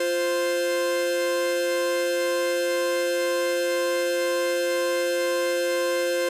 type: tone pair together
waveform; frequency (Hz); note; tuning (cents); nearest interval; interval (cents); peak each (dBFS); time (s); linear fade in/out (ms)
45% pulse; 349.2 / 522.8; F4 / C5; 0 / -1; perfect fifth; 699; -28 / -23; 0-6.29; 5
effects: resampled to 32000 Hz